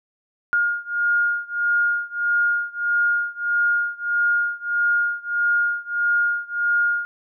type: beating tone pair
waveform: sine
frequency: 1420 / 1421.6 Hz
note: F6 / F6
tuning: +28 / +30 cents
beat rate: 1.6 Hz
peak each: -21 / -22 dBFS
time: 0.53-7.05 s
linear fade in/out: 0 ms
effects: none